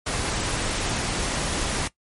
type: noise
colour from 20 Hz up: pink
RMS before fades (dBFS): -26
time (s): 0.06-1.88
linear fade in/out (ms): 10
effects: noise-tail reverb RT60 0.1 s tail -18 dB re dry + MP3 48 kbps